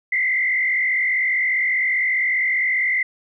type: tone with frequency modulation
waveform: sine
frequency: 2054 Hz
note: C7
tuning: 33 cents flat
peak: -17 dBFS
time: 0.12-3.03 s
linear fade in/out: 5 ms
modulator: 44.9 Hz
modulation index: 1.8
effects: none